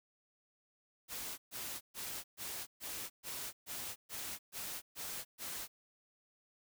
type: noise bursts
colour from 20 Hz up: white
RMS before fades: -43 dBFS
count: 11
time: 1.08-5.68 s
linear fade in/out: 50 ms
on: 300 ms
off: 130 ms
effects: none